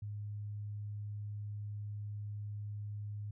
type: tone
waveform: sine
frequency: 103.83 Hz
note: G#2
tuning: in tune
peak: -39 dBFS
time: 0.02-3.31 s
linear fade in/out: 5 ms
effects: none